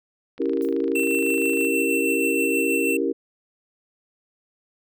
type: click train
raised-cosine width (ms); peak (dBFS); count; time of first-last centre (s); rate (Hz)
0.3; -27; 34; 0.38-1.649; 26
type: chord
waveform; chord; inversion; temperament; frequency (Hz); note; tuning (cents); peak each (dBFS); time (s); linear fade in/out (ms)
sine; C# diminished seventh; none; equal with one note detuned; 276.4 / 329.6 / 392 / 466.2; C#4 / E4 / G4 / Bb4; -5 / 0 / 0 / 0; -26; 0.39-3.13; 20
type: noise with exponential decay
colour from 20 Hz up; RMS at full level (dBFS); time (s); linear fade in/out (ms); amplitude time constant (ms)
violet; -41; 0.62-0.8; 0; 39
type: tone with tremolo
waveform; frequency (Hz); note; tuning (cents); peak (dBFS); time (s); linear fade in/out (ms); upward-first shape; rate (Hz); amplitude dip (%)
square; 2690; E7; +34; -23; 0.95-2.97; 5; sine; 6.3; 30
effects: none